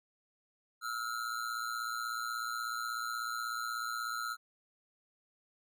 square ring-modulated tone, 1362 Hz, F6, 44 cents flat, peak -33 dBFS, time 0.81-4.37 s, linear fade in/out 50 ms, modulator 58.2 Hz, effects none

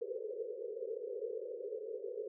pink band-pass noise, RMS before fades -42 dBFS, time 0.01-2.28 s, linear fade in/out 5 ms, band 400 to 510 Hz, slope 96 dB/octave, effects none

